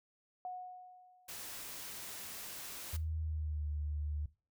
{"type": "tone with exponential decay", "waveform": "sine", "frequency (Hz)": 731, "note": "F#5", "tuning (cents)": -21, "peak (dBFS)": -38, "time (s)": [0.45, 1.65], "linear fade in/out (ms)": 1, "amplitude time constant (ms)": 260}
{"type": "noise", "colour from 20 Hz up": "white", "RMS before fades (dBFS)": -46, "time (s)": [1.28, 2.97], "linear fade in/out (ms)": 10}
{"type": "tone with pitch glide", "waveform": "sine", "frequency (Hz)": [79.4, 74.51], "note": ["D#2", "D2"], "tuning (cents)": [36, 26], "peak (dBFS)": -35, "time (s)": [2.93, 4.26], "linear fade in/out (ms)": 5, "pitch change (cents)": -110, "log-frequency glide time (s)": [3.19, 3.68]}
{"effects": ["noise-tail reverb RT60 0.3 s tail -17 dB re dry"]}